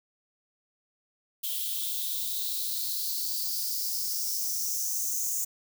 violet noise with high-pass filter sweep, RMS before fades -31 dBFS, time 1.43-5.45 s, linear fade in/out 10 ms, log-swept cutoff 3200 to 6700 Hz, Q 5.8, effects none

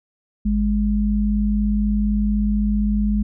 sine tone pair together, 51.92 / 207.7 Hz, G#1 / G#3, 0 / 0 cents, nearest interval 2 octaves, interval 2400 cents, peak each -20 / -18 dBFS, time 0.45-3.23 s, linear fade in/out 10 ms, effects none

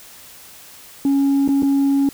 sine tone with dropouts, 277.2 Hz, C#4, in tune, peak -11 dBFS, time 1.05-2.09 s, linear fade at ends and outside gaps 2 ms, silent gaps 1.478-1.488 / 1.623-1.63 s, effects tanh soft clip ceiling -12 dBFS + white hiss -42 dBFS RMS until 2.13 s

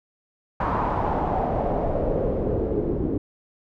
pink noise with low-pass filter sweep, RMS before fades -24 dBFS, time 0.6-3.18 s, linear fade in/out 5 ms, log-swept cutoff 1100 to 340 Hz, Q 3.2, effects none

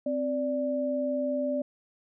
sine tone pair together, 260.7 / 585.3 Hz, C4 / D5, -6 / -6 cents, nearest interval octave + major second, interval 1400 cents, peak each -30 / -28 dBFS, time 0.06-1.62 s, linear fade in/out 5 ms, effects none

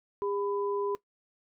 sine tone pair together, 404.3 / 999 Hz, G#4 / B5, -46 / +20 cents, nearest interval octave + major third, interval 1566 cents, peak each -29 / -36 dBFS, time 0.22-0.95 s, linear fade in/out 0 ms, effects noise-tail reverb RT60 0.1 s tail -18 dB re dry

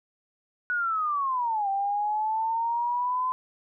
sine linear two-way sweep, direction down then up, 1476 to 780 to 1027 Hz, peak -24 dBFS, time 0.7-3.32 s, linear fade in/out 0 ms, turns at 1.69 s, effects none

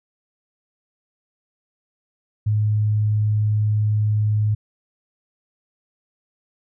sine tone with vibrato, 106.2 Hz, G#2, 39 cents sharp, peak -16 dBFS, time 2.46-4.55 s, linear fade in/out 10 ms, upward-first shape square, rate 20 Hz, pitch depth 11 cents each way, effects none

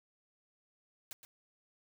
white noise with echo, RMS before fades -45 dBFS, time 1.11-1.13 s, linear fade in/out 0 ms, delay 120 ms, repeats 1, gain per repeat -10 dB, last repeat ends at 1.25 s, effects none

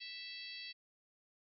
harmonic tone with a mistuned harmonic, 659.3 Hz, E5, in tune, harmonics 3 / 4 / 5 / 6 / 7 / 8, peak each -54 / -51 / -53 / -53 / -49 / -61 dBFS, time 0-0.73 s, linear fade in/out 20 ms, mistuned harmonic 7, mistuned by -23 cents, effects none

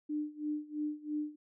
sine tone with tremolo, 300 Hz, D4, 37 cents sharp, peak -31 dBFS, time 0.09-1.36 s, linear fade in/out 10 ms, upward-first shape sine, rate 3 Hz, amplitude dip 90%, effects none

